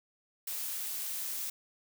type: noise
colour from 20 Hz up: blue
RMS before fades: -37 dBFS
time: 0.47-1.5 s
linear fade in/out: 5 ms
effects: none